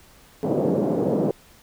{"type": "band-pass noise", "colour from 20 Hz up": "white", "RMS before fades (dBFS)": -22, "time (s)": [0.43, 1.31], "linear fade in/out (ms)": 0, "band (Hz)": [150, 520], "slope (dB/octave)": 24, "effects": ["pink hiss -52 dBFS RMS until 1.62 s"]}